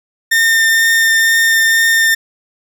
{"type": "tone with vibrato", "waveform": "40% pulse", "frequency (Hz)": 1812, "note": "A#6", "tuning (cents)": -50, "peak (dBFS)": -8, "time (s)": [0.31, 2.15], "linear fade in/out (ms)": 10, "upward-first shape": "triangle", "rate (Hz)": 2.1, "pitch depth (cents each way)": 10, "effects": []}